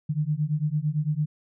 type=beating tone pair; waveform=sine; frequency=146.83 / 155.73 Hz; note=D3 / D#3; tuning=0 / +2 cents; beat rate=8.9 Hz; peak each=-26 dBFS; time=0.09-1.26 s; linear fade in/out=10 ms; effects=none